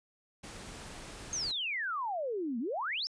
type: noise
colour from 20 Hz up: pink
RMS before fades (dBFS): -46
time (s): 0.43-1.52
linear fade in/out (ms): 10
type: exponential two-way sweep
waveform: sine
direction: down then up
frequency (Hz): 6570 to 220 to 5530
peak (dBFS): -32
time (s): 1.33-3.07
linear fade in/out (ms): 0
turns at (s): 2.59
effects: resampled to 22050 Hz